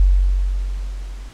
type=tone with level ramp; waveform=sine; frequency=46.52 Hz; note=F#1; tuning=10 cents sharp; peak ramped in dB=-8 to -30 dBFS; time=0-1.29 s; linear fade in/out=0 ms; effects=pink hiss -45 dBFS RMS until 1.33 s + low-pass 8000 Hz 12 dB/octave